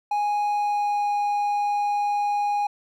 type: tone with pitch glide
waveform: triangle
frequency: 828 to 822.3 Hz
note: G#5 to G#5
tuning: -5 to -17 cents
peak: -19 dBFS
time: 0.11-2.67 s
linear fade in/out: 5 ms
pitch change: -12 cents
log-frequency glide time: 0.47-1.14 s
effects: none